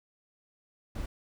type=noise; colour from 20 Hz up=brown; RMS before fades=-35 dBFS; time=0.95-1.06 s; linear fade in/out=5 ms; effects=none